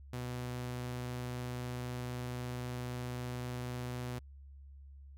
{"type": "tone with vibrato", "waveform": "sawtooth", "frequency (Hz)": 123.8, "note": "B2", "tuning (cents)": 5, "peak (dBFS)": -34, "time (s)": [0.13, 4.19], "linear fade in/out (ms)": 5, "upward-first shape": "square", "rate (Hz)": 20, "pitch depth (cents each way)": 14, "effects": ["added 69 Hz sine -50 dBFS peak until 5.17 s"]}